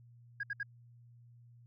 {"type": "tone bursts", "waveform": "sine", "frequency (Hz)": 1637, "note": "G#6", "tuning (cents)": -25, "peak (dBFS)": -33, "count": 3, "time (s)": [0.4, 0.631], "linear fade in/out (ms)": 5, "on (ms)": 33, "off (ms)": 66, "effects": ["tanh soft clip ceiling -31 dBFS", "added 119 Hz sine -56 dBFS peak until 1.66 s"]}